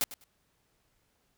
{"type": "noise with echo", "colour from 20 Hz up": "white", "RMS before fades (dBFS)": -28, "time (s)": [0.01, 0.04], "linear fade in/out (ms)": 0, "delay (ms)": 100, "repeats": 2, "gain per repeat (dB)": -15, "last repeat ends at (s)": 0.24, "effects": ["pink hiss -73 dBFS RMS until 1.37 s"]}